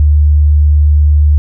sine tone, 74.3 Hz, D2, 21 cents sharp, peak -4 dBFS, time 0-1.38 s, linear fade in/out 0 ms, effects none

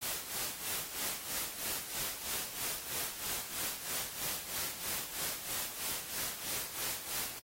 white noise with tremolo, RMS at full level -36 dBFS, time 0.01-7.4 s, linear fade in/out 20 ms, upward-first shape sine, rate 3.1 Hz, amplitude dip 65%, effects AAC 48 kbps

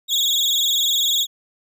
35% pulse tone with vibrato, 3539 Hz, A7, 9 cents sharp, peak -15 dBFS, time 0.08-1.27 s, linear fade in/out 50 ms, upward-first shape sine, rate 20 Hz, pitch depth 130 cents each way, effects none

